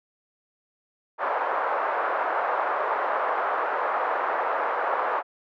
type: band-pass noise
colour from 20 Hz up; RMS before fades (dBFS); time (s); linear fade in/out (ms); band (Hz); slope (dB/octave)
white; -26; 1.18-5.23; 50; 510 to 1300; 24
effects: none